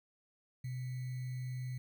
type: tone with sample-and-hold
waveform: sine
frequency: 127 Hz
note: B2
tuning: 49 cents sharp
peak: -37 dBFS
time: 0.64-1.78 s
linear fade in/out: 5 ms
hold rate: 2100 Hz
effects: none